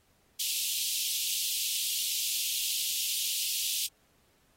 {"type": "high-pass noise", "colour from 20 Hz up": "pink", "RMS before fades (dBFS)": -32, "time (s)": [0.39, 3.87], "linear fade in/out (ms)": 10, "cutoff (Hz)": 2800, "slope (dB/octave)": 48, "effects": ["pink hiss -68 dBFS RMS until 4.56 s", "AAC 48 kbps"]}